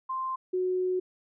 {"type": "tone pair in turn", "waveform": "sine", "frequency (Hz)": [1046, 367.6], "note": ["C6", "F#4"], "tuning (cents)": [-1, -11], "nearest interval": "octave + tritone", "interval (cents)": 1810, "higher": "first", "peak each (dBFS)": [-29, -25], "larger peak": "second", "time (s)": [[0.09, 0.36], [0.53, 1]], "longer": "second", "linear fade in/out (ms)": 10, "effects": []}